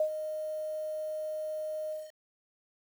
sine tone with ADSR envelope, 619 Hz, D#5, 9 cents flat, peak -23 dBFS, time 0-2.12 s, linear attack 3 ms, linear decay 87 ms, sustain -10 dB, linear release 200 ms, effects 9-bit

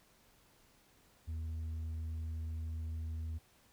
triangle tone with tanh clipping, 80.4 Hz, E2, 43 cents flat, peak -38 dBFS, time 1.27-3.39 s, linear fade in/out 20 ms, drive 8 dB, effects pink hiss -67 dBFS RMS until 3.72 s

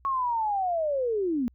sine linear sweep, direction down, 1108.7 to 228.2 Hz, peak -24 dBFS, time 0.05-1.48 s, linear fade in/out 0 ms, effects added 62 Hz sine -56 dBFS peak until 1.54 s

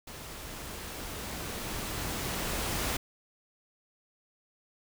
pink noise with level ramp, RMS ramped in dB -44 to -31 dBFS, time 0.07-2.97 s, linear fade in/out 5 ms, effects none

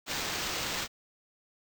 white noise with sample-and-hold, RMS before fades -34 dBFS, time 0.06-0.88 s, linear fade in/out 50 ms, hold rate 11025 Hz, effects none

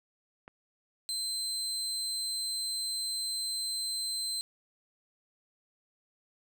click, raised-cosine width 0.5 ms, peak -32 dBFS, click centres 0.479 s
30% pulse tone, 4100 Hz, C8, 36 cents flat, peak -29 dBFS, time 1.09-4.41 s, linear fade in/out 0 ms
effects none

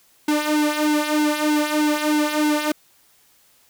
sawtooth tone with flanger, 300.9 Hz, D4, 42 cents sharp, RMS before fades -20 dBFS, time 0.28-2.72 s, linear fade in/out 5 ms, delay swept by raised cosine 1.6 to 3.2 ms, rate 3.2 Hz, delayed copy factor -0.75, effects white hiss -57 dBFS RMS until 3.69 s

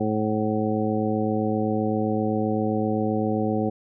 harmonic tone, 107.7 Hz, A2, 37 cents flat, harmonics 1 / 2 / 3 / 4 / 5 / 7, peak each -30 / -25 / -28 / -29 / -30 / -31 dBFS, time 0-3.7 s, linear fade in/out 10 ms, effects none

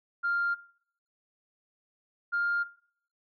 sine tone pair in turn, 1396.9 / 1403.6 Hz, F6 / F6, 0 / +8 cents, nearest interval unison, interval 8 cents, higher second, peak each -25 dBFS, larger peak neither, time 0.23-0.55 / 2.32-2.64 s, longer neither, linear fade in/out 20 ms, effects noise-tail reverb RT60 0.6 s tail -18 dB re dry + tanh soft clip ceiling -21 dBFS

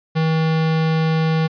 square tone, 160 Hz, D#3, 49 cents sharp, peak -16 dBFS, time 0.15-1.48 s, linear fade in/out 20 ms, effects resampled to 11025 Hz

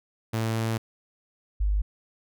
sawtooth / sine tone pair in turn, 112.6 / 50.59 Hz, A2 / G#1, +40 / -45 cents, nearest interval octave + major second, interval 1385 cents, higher first, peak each -21 dBFS, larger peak neither, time 0.33-0.78 / 1.6-1.82 s, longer first, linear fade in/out 10 ms, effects none

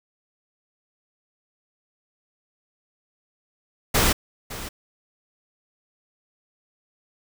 pink noise with echo, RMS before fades -19 dBFS, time 3.94-4.13 s, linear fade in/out 10 ms, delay 560 ms, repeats 1, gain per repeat -15 dB, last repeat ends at 4.69 s, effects none

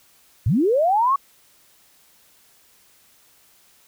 sine linear sweep, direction up, 82.41 to 1139 Hz, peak -15 dBFS, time 0.46-1.16 s, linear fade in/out 5 ms, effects white hiss -56 dBFS RMS until 3.87 s

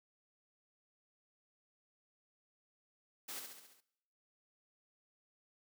white noise with echo, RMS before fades -45 dBFS, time 3.28-3.4 s, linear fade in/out 10 ms, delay 68 ms, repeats 6, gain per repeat -4 dB, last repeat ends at 3.808 s, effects noise-tail reverb RT60 0.9 s tail -22 dB re dry + high-pass 200 Hz 12 dB/octave

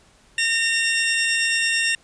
sawtooth tone pair together, 1829 / 2748 Hz, A#6 / F7, -33 / -29 cents, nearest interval perfect fifth, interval 704 cents, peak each -18 dBFS, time 0.38-1.95 s, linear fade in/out 2 ms, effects pink hiss -55 dBFS RMS until 2.03 s + resampled to 22050 Hz

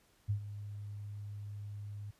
sine tone with ADSR envelope, 102.8 Hz, G#2, 17 cents flat, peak -28 dBFS, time 0.28-2.11 s, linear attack 22 ms, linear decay 92 ms, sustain -13 dB, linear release 7 ms, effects pink hiss -69 dBFS RMS until 2.19 s + resampled to 32000 Hz

